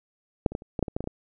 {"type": "clicks", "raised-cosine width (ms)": 2, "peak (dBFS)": [-6, -24, -15, -30, -15, -9, -20, -14, -17, -22, -17], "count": 11, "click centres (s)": [0.462, 0.52, 0.551, 0.621, 0.792, 0.827, 0.882, 0.965, 1.006, 1.041, 1.074], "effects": []}